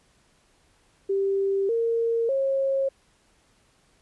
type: tone with pitch steps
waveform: sine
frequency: 392 / 460.8 / 541.7 Hz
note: G4 / A#4 / C#5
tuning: 0 / -20 / -40 cents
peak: -21 dBFS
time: 1.09-2.89 s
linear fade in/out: 10 ms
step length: 600 ms
effects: pink hiss -63 dBFS RMS until 4.01 s + resampled to 24000 Hz